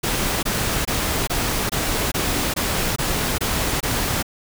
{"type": "noise bursts", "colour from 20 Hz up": "pink", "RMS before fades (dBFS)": -22, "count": 10, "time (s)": [0.03, 4.228], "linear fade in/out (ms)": 10, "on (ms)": 400, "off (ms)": 22, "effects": []}